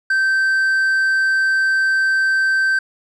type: tone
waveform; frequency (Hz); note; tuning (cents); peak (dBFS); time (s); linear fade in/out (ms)
triangle; 1555; G6; -14; -12; 0.1-2.79; 5
effects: resampled to 24000 Hz